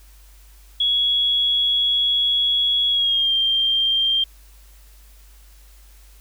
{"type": "tone with pitch glide", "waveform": "sine", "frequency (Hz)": [3347, 3179], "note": ["G#7", "G7"], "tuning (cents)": [13, 24], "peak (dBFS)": -16, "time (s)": [0.8, 4.24], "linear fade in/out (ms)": 5, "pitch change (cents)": -89, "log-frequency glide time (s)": [2.89, 3.33], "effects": ["added 50 Hz sine -45 dBFS peak until 6.2 s", "white hiss -54 dBFS RMS until 6.2 s"]}